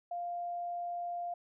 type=tone; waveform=sine; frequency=698.5 Hz; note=F5; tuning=in tune; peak=-35 dBFS; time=0.11-1.34 s; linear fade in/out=5 ms; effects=none